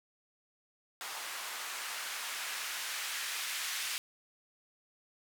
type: noise with band-pass filter sweep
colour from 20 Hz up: blue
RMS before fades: -39 dBFS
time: 1.01-3.98 s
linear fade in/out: 0 ms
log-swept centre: 1000 to 2100 Hz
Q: 0.97
effects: none